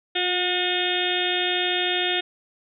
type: harmonic tone with a mistuned harmonic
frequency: 361.3 Hz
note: F#4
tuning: 41 cents flat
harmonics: 1 / 2 / 4 / 5 / 6 / 7 / 8 / 9 / 10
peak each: -28 / -30 / -33 / -31 / -33 / -32 / -31 / -29 / -27 dBFS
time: 0.15-2.21 s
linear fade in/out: 10 ms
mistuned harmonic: 1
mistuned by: -21 cents
effects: none